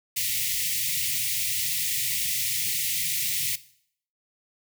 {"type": "band-stop noise", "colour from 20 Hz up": "white", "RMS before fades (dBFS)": -27, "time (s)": [0.16, 3.56], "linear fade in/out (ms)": 10, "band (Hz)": [170, 1900], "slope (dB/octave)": 96, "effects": ["noise-tail reverb RT60 0.6 s tail -17 dB re dry", "high-pass 100 Hz 12 dB/octave"]}